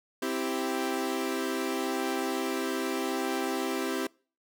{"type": "chord", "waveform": "sawtooth", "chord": "C major", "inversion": "none", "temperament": "equal", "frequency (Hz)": [261.6, 329.6, 392], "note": ["C4", "E4", "G4"], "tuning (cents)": [0, 0, 0], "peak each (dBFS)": [-29, -30, -29], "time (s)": [0.22, 4.07], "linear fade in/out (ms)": 5, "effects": ["noise-tail reverb RT60 0.4 s tail -25 dB re dry"]}